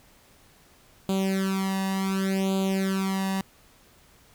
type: tone with flanger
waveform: sawtooth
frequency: 192.3 Hz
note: G3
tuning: 33 cents flat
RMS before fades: -26 dBFS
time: 1.09-3.41 s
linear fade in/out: 0 ms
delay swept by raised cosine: 0.27 to 1.09 ms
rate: 0.68 Hz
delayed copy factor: +0.9
effects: pink hiss -57 dBFS RMS until 4.34 s